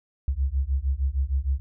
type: beating tone pair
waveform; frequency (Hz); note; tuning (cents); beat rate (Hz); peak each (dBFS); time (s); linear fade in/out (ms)
sine; 64.6 / 71.1; C2 / C#2; -21 / +45; 6.5; -25; 0.28-1.6; 0
effects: none